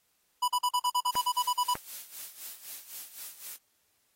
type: tone bursts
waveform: square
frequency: 987.8 Hz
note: B5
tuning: in tune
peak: -25 dBFS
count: 13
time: 0.42-1.742 s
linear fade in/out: 10 ms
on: 62 ms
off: 43 ms
type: noise with tremolo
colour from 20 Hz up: blue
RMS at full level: -40 dBFS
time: 1.12-3.57 s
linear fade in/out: 10 ms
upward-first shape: sine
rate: 3.9 Hz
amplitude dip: 75%
type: clicks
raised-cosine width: 0.5 ms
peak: -21 dBFS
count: 2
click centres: 1.154 / 1.754 s
effects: white hiss -72 dBFS RMS until 4.15 s + AAC 48 kbps